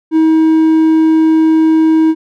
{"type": "tone", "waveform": "triangle", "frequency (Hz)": 318.7, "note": "D#4", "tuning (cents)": 42, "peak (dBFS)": -4, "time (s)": [0.11, 2.15], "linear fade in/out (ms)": 50, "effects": []}